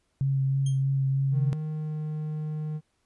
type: tone with vibrato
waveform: sine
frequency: 135.7 Hz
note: C#3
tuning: 36 cents flat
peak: -22 dBFS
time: 0.21-1.53 s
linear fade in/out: 0 ms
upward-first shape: sine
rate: 3.2 Hz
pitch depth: 15 cents each way
type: tone with exponential decay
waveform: 10% pulse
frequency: 3200 Hz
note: G7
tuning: 35 cents sharp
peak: -28 dBFS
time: 0.66-0.83 s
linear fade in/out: 5 ms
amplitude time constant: 36 ms
type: tone with pitch glide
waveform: triangle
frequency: 154.7 to 153.54 Hz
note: D#3 to D#3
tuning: -10 to -23 cents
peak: -27 dBFS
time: 1.31-2.81 s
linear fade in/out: 50 ms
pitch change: -13 cents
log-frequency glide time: 1.7-1.95 s
effects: pink hiss -73 dBFS RMS until 3.05 s + resampled to 24000 Hz